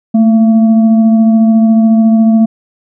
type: tone with frequency modulation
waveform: sine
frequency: 221.5 Hz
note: A3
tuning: 12 cents sharp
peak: -4 dBFS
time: 0.14-2.46 s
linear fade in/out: 10 ms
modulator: 457 Hz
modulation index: 0.35
effects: none